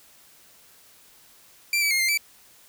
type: tone with pitch steps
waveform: sawtooth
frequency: 2355 / 2296 / 2138 / 2099 / 2315 Hz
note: D7 / D7 / C7 / C7 / D7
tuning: +4 / -40 / +37 / +5 / -25 cents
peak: -17 dBFS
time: 1.73-2.175 s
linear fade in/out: 2 ms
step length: 89 ms
effects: white hiss -54 dBFS RMS until 2.68 s